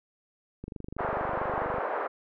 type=click train; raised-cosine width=3 ms; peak=-25 dBFS; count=29; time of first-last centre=0.64-1.783 s; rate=24.5 Hz
type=band-pass noise; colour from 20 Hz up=pink; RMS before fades=-31 dBFS; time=0.98-2.08 s; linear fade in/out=20 ms; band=450 to 1400 Hz; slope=24 dB/octave
effects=none